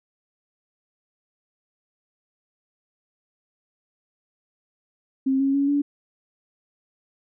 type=tone with pitch steps; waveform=sine; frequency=266.8 / 273.2 / 279.7 / 286.4 Hz; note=C4 / C#4 / C#4 / D4; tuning=+34 / -25 / +16 / -43 cents; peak=-18 dBFS; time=5.26-5.82 s; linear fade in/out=10 ms; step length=140 ms; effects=none